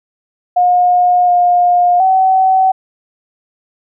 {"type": "tone with pitch steps", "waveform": "sine", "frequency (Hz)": [717, 710, 758], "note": ["F5", "F5", "F#5"], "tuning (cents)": [45, 28, 42], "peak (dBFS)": -7, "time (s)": [0.56, 2.72], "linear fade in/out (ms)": 10, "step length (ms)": 720, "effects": []}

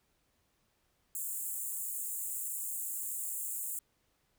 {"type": "high-pass noise", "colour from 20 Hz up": "pink", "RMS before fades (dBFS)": -38, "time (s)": [1.15, 3.79], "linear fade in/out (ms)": 2, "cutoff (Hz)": 7100, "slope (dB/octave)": 96, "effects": ["pink hiss -75 dBFS RMS until 4.38 s"]}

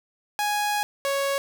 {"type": "tone pair in turn", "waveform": "sawtooth", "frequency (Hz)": [830.6, 554.4], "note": ["G#5", "C#5"], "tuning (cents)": [0, 0], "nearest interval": "perfect fifth", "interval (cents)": 700, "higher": "first", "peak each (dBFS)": -19, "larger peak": "neither", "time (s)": [[0.39, 0.83], [1.05, 1.38]], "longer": "first", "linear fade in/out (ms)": 0, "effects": []}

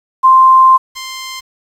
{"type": "tone pair in turn", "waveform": ["sine", "10% pulse"], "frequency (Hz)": [1046.5, 1046.5], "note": ["C6", "C6"], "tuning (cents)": [0, 0], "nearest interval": "unison", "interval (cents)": 0, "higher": "neither", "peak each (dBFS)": [-3, -15], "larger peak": "first", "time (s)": [[0.23, 0.78], [0.95, 1.41]], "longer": "first", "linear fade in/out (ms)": 20, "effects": ["resampled to 32000 Hz", "7-bit"]}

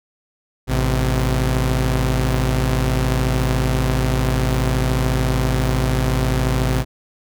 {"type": "tone pair together", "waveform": "sawtooth", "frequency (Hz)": [54.05, 128.7], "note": ["A1", "C3"], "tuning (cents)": [-30, -28], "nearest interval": "octave + minor third", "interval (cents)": 1502, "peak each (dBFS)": -15, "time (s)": [0.67, 6.85], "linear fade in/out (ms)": 50, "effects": []}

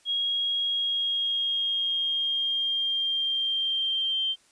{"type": "tone with pitch glide", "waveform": "sine", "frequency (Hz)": [3287, 3149], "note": ["G#7", "G7"], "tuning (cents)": [-19, 7], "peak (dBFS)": -24, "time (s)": [0.05, 4.36], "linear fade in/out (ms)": 50, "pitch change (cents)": -74, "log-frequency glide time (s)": [0.64, 4.23], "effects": ["white hiss -61 dBFS RMS until 4.51 s", "resampled to 22050 Hz"]}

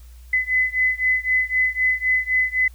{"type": "beating tone pair", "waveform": "sine", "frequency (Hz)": [2017, 2020.9], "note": ["B6", "B6"], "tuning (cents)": [36, 39], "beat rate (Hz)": 3.9, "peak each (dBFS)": [-20, -21], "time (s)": [0.33, 2.68], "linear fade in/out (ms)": 5, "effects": ["added 60 Hz sine -40 dBFS peak until 2.74 s", "white hiss -56 dBFS RMS until 2.74 s"]}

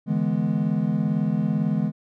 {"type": "chord", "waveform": "triangle", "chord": "E dominant seventh", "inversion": "third", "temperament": "equal with one note detuned", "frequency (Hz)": [146.83, 164.81, 209, 246.9], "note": ["D3", "E3", "G#3", "B3"], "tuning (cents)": [0, 0, 11, 0], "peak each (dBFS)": [-26, -23, -22, -27], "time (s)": [0.06, 1.92], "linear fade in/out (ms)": 50, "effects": []}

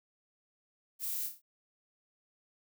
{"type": "noise with echo", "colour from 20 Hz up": "violet", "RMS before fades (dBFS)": -37, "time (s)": [0.99, 1.3], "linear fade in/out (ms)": 50, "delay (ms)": 30, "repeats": 4, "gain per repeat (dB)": -6, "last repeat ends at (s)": 1.42, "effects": []}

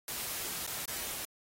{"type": "noise with dropouts", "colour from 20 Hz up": "white", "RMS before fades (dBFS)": -38, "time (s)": [0.08, 1.25], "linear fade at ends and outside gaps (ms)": 2, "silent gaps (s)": [[0.667, 0.674], [0.856, 0.879]], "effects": ["AAC 48 kbps"]}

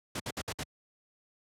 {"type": "noise bursts", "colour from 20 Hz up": "pink", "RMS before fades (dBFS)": -35, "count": 5, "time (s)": [0.15, 0.635], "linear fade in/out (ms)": 5, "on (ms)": 49, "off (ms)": 60, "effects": ["high-pass 80 Hz 12 dB/octave", "low-pass 10000 Hz 12 dB/octave"]}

